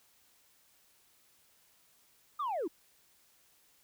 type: linear sweep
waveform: sine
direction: down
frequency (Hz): 1253 to 280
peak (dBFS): -30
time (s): 2.39-2.68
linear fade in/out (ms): 10
effects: tanh soft clip ceiling -30 dBFS + white hiss -67 dBFS RMS until 3.83 s